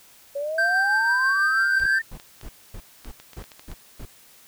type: exponential sweep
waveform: sine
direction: up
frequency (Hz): 554.4 to 1833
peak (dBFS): -25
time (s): 0.35-2.02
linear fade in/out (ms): 10
type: tone with tremolo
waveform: triangle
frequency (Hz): 1568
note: G6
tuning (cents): 0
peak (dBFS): -16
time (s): 0.58-1.99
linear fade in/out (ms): 5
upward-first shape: sine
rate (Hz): 6.1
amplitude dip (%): 25
type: clicks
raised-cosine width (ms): 0.2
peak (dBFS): -26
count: 10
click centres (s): 1.798 / 2.199 / 2.413 / 3.047 / 3.2 / 3.333 / 3.44 / 3.518 / 3.595 / 3.716
type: noise bursts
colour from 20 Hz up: brown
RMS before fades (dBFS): -36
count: 8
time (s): 1.8-4.054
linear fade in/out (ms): 5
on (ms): 63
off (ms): 250
effects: white hiss -52 dBFS RMS until 4.47 s